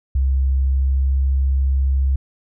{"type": "tone with pitch glide", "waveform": "sine", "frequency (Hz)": [66.6, 67.18], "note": ["C2", "C2"], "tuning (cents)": [31, 46], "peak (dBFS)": -14, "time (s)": [0.15, 2.16], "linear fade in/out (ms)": 5, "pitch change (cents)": 15, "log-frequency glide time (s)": [0.56, 1.2], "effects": []}